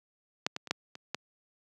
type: clicks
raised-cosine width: 0.2 ms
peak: -9 / -17 / -26 / -10 / -26 / -15 dBFS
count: 6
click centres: 0.465 / 0.564 / 0.673 / 0.71 / 0.954 / 1.146 s
effects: high-pass 150 Hz 12 dB/octave